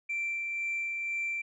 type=tone with tremolo; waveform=sine; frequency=2349 Hz; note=D7; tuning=in tune; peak=-28 dBFS; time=0.09-1.42 s; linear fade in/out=10 ms; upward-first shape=sine; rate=2 Hz; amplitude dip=30%; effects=tanh soft clip ceiling -27 dBFS